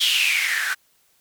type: noise with band-pass filter sweep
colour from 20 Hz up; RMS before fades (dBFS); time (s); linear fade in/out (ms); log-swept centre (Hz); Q
blue; -21; 0-0.75; 20; 3300 to 1500; 8
effects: white hiss -62 dBFS RMS until 1.2 s